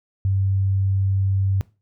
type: tone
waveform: sine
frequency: 96.9 Hz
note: G2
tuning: 20 cents flat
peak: -17 dBFS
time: 0.25-1.61 s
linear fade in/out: 0 ms
effects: noise-tail reverb RT60 0.3 s tail -20 dB re dry